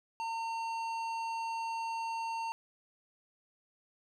triangle tone with tanh clipping, 910 Hz, A#5, 42 cents flat, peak -36 dBFS, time 0.2-2.52 s, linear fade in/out 0 ms, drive 17 dB, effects none

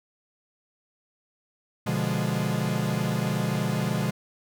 45% pulse chord, B diminished seventh, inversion none, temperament equal, 123.47 / 146.83 / 174.61 / 207.7 Hz, B2 / D3 / F3 / Ab3, 0 / 0 / 0 / 0 cents, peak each -30 dBFS, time 1.86-4.11 s, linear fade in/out 10 ms, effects none

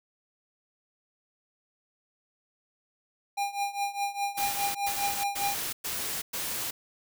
square tone with tremolo, 804 Hz, G5, 44 cents sharp, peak -26 dBFS, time 3.37-5.55 s, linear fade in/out 10 ms, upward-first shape triangle, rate 4.9 Hz, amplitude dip 90%
white noise bursts, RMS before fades -33 dBFS, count 5, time 4.37-6.71 s, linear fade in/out 10 ms, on 380 ms, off 110 ms
effects none

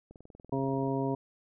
click train, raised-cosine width 2 ms, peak -37 dBFS, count 17, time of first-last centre 0.11-0.879 s, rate 20.8 Hz
harmonic tone, 135.3 Hz, C#3, 42 cents flat, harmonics 1 / 2 / 3 / 4 / 5 / 7, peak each -34 / -32 / -34 / -40 / -38 / -38 dBFS, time 0.52-1.15 s, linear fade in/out 5 ms
effects none

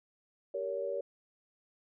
sine chord, G diminished, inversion none, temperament equal with one note detuned, 392 / 466.2 / 565.4 Hz, G4 / Bb4 / Db5, 0 / 0 / +34 cents, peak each -40 / -38 / -35 dBFS, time 0.54-1.01 s, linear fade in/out 5 ms, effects none

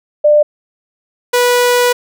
sine / sawtooth tone pair in turn, 596 / 489.7 Hz, D5 / B4, +25 / -15 cents, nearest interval minor third, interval 340 cents, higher first, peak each -5 dBFS, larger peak neither, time 0.24-0.43 / 1.33-1.93 s, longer second, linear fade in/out 10 ms, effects none

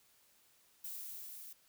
violet noise with level ramp, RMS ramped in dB -44 to -51 dBFS, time 0.84-1.53 s, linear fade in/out 5 ms, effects white hiss -69 dBFS RMS until 1.68 s

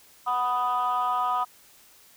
sine chord, B major, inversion second, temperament equal, 740 / 987.8 / 1244.5 Hz, F#5 / B5 / D#6, 0 / 0 / 0 cents, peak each -27 / -26 / -25 dBFS, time 0.26-1.45 s, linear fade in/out 20 ms, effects tanh soft clip ceiling -18 dBFS + white hiss -55 dBFS RMS until 2.16 s

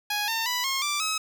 10% pulse tone with pitch steps, 830.6 / 905.8 / 987.8 / 1077.2 / 1174.6 / 1281 Hz, G#5 / A#5 / B5 / C#6 / D6 / E6, 0 / -50 / 0 / -50 / 0 / -50 cents, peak -17 dBFS, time 0.1-1.18 s, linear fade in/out 5 ms, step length 180 ms, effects none

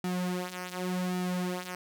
sawtooth tone with flanger, 181.3 Hz, F#3, 35 cents flat, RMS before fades -33 dBFS, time 0.04-1.75 s, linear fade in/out 2 ms, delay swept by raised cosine 1.9 to 5.8 ms, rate 0.88 Hz, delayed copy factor -0.75, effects none

